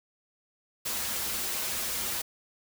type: noise with comb filter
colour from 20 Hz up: white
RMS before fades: -32 dBFS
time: 0.85-2.22 s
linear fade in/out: 10 ms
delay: 6.9 ms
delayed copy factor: -0.75
effects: none